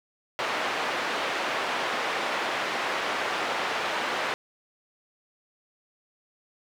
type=band-pass noise; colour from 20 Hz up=pink; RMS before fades=-29 dBFS; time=0.39-4.34 s; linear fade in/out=0 ms; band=560 to 2800 Hz; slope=12 dB/octave; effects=none